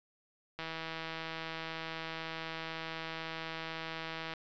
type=click train; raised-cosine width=0.3 ms; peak=-24 dBFS; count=608; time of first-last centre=0.59-4.337 s; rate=162 Hz; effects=resampled to 16000 Hz